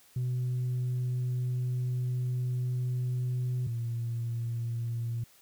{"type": "tone pair in turn", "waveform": "sine", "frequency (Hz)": [125.2, 117.06], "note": ["B2", "A#2"], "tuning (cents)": [24, 8], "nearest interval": "minor second", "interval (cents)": 116, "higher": "first", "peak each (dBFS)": [-26, -29], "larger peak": "first", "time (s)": [[0.16, 3.67], [3.67, 5.24]], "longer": "first", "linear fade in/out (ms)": 5, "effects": ["tanh soft clip ceiling -26 dBFS", "white hiss -60 dBFS RMS until 5.41 s"]}